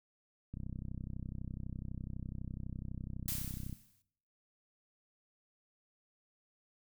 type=click train; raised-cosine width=5 ms; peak=-30 dBFS; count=103; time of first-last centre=0.54-3.728 s; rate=32 Hz
type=noise with exponential decay; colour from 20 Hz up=blue; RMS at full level=-36 dBFS; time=3.28-4.02 s; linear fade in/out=2 ms; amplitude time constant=160 ms
effects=noise-tail reverb RT60 0.7 s tail -18 dB re dry